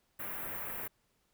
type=band-stop noise; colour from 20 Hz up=white; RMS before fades=-40 dBFS; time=0.19-0.88 s; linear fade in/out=10 ms; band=2200 to 13000 Hz; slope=24 dB/octave; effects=pink hiss -75 dBFS RMS until 1.33 s